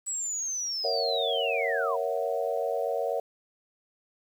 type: linear sweep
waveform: sine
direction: down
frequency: 7902 to 902 Hz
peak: -29 dBFS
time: 0.06-1.97 s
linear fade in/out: 20 ms
type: chord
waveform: sine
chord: F# dominant seventh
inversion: first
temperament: equal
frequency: 466.2 / 554.4 / 659.3 / 740 Hz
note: A#4 / C#5 / E5 / F#5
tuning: 0 / 0 / 0 / 0 cents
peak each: -31 / -31 / -32 / -34 dBFS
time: 0.84-3.2 s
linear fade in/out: 5 ms
effects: 9-bit